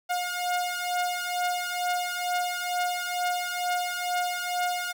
sawtooth beating tone pair, 714 / 716.2 Hz, F5 / F5, +38 / +43 cents, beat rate 2.2 Hz, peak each -25 / -27 dBFS, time 0.09-4.93 s, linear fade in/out 20 ms, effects none

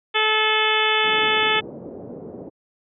harmonic tone, 433.4 Hz, A4, 26 cents flat, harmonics 1 / 2 / 3 / 4 / 5 / 6 / 7 / 8, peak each -25 / -25 / -25 / -25 / -25 / -25 / -25 / -25 dBFS, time 0.14-1.61 s, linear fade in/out 20 ms
white low-pass noise, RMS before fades -35 dBFS, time 1.03-2.5 s, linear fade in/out 20 ms, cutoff 510 Hz, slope 24 dB/octave
effects high-pass 150 Hz 12 dB/octave

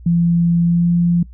sine tone with pitch glide, 170.5 to 172.58 Hz, F3 to F3, -41 to -20 cents, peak -11 dBFS, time 0.06-1.23 s, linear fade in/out 5 ms, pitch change +21 cents, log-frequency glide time 0.62-0.89 s, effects noise-tail reverb RT60 0.1 s tail -23 dB re dry + added 60 Hz sine -35 dBFS peak until 1.33 s

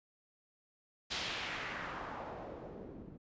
white noise with low-pass filter sweep, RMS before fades -43 dBFS, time 1.1-3.18 s, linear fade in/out 20 ms, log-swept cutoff 4300 to 250 Hz, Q 1.5, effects resampled to 16000 Hz

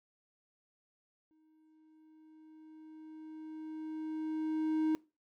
triangle tone with exponential growth, 313.4 Hz, D#4, 13 cents sharp, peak -25 dBFS, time 1.31-4.95 s, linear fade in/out 0 ms, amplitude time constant 790 ms, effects noise-tail reverb RT60 0.3 s tail -23 dB re dry

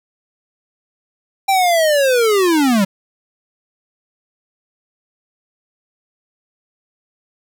square linear sweep, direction down, 792 to 185 Hz, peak -12 dBFS, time 1.48-2.85 s, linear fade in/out 10 ms, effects 9-bit

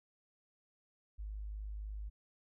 sine tone, 51.8 Hz, G#1, 4 cents flat, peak -40 dBFS, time 1.18-2.1 s, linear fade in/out 20 ms, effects none

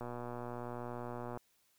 click train, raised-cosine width 1 ms, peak -29 dBFS, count 166, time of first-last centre 0.01-1.374 s, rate 121 Hz, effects white hiss -73 dBFS RMS until 1.78 s

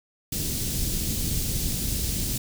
pink band-stop noise, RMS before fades -27 dBFS, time 0.32-2.38 s, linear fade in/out 5 ms, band 230 to 4900 Hz, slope 12 dB/octave, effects none

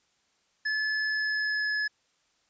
square tone with pitch glide, 1725 to 1708.1 Hz, A6 to G#6, -35 to +48 cents, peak -27 dBFS, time 0.65-1.88 s, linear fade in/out 10 ms, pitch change -17 cents, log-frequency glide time 1.06-1.65 s, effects white hiss -70 dBFS RMS until 2.49 s + resampled to 16000 Hz

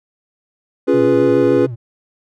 triangle chord, C# dominant seventh, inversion none, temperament equal, 277.2 / 349.2 / 415.3 / 493.9 Hz, C#4 / E#4 / G#4 / B4, 0 / 0 / 0 / 0 cents, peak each -14 dBFS, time 0.87-1.67 s, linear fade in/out 20 ms
triangle tone with vibrato, 123.47 Hz, B2, in tune, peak -22 dBFS, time 0.93-1.76 s, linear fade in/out 20 ms, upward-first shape sine, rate 7.1 Hz, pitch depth 130 cents each way
effects none

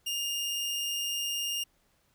sawtooth tone, 2823 Hz, F7, 18 cents sharp, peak -27 dBFS, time 0.06-1.64 s, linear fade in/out 10 ms, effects pink hiss -70 dBFS RMS until 2.14 s

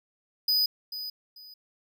square tone with echo, 4978 Hz, D#8, in tune, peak -22 dBFS, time 0.48-0.66 s, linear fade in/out 5 ms, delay 440 ms, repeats 2, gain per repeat -12 dB, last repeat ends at 1.54 s, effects none

